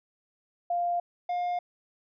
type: tone pair in turn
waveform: sine / triangle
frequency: 698.5 / 709.5 Hz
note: F5 / F5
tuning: 0 / +27 cents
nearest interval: unison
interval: 27 cents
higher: second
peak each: -25 dBFS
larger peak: neither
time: 0.7-1 / 1.29-1.59 s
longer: neither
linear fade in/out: 5 ms
effects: resampled to 11025 Hz